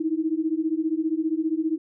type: beating tone pair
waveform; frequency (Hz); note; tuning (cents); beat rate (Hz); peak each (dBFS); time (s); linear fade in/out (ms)
sine; 311.1 / 326.1; D#4 / E4; 0 / -19; 15; -25; 0-1.78; 10
effects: none